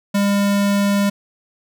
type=tone; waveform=square; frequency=201.2 Hz; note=G3; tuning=45 cents sharp; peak=-15 dBFS; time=0.14-1.1 s; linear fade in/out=10 ms; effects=none